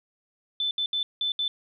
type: tone bursts at uneven times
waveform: sine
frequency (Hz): 3520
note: A7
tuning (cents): 0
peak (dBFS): -24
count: 5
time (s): 0.6-0.71 / 0.78-0.86 / 0.93-1.03 / 1.21-1.32 / 1.39-1.48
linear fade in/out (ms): 2
effects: none